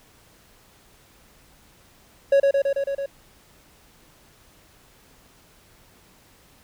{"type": "tone with echo", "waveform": "triangle", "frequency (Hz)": 554.4, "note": "C#5", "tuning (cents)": 0, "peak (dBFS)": -11, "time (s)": [2.32, 2.4], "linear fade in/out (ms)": 5, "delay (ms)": 110, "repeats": 6, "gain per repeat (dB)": -2, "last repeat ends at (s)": 3.06, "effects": ["pink hiss -55 dBFS RMS until 6.63 s"]}